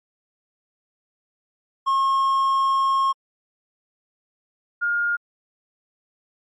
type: tone pair in turn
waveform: triangle / sine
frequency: 1080 / 1417.1 Hz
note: C#6 / F6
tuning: -45 / +25 cents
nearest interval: perfect fourth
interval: 470 cents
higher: second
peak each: -15 / -19 dBFS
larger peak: first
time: 1.86-3.13 / 4.81-5.17 s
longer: first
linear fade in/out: 20 ms
effects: MP3 48 kbps